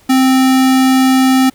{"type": "tone", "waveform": "square", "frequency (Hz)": 261.6, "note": "C4", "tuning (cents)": 0, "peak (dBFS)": -8, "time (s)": [0.09, 1.5], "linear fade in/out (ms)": 10, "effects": ["pink hiss -48 dBFS RMS until 1.54 s"]}